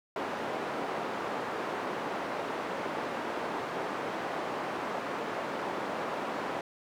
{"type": "band-pass noise", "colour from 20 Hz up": "white", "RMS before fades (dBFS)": -35, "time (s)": [0.16, 6.61], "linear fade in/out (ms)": 2, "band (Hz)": [240, 1000], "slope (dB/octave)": 12, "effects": []}